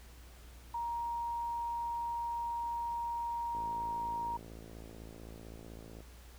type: tone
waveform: sine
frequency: 940 Hz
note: A#5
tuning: 14 cents sharp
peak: -34 dBFS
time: 0.74-4.37 s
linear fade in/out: 5 ms
type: click train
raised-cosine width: 2 ms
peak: -37 dBFS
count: 138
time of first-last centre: 3.55-6.005 s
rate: 55.8 Hz
effects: added 60 Hz sine -52 dBFS peak until 6.38 s + pink hiss -59 dBFS RMS until 6.38 s